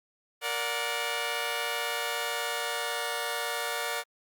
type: chord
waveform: 10% pulse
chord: Bb augmented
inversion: none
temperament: just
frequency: 466.2 / 582.7 / 728.4 Hz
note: Bb4 / D5 / F#5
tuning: 0 / -14 / -27 cents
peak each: -26 dBFS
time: 0.41-4.04 s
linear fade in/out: 50 ms
effects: Opus 48 kbps